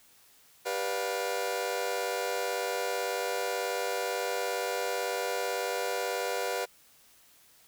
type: chord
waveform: sawtooth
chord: G dominant seventh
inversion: none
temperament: just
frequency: 392 / 490 / 588 / 705.6 Hz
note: G4 / B4 / D5 / F5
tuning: 0 / -14 / +2 / +18 cents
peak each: -33 / -29 / -33 / -32 dBFS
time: 0.65-6.66 s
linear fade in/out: 20 ms
effects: white hiss -60 dBFS RMS until 7.67 s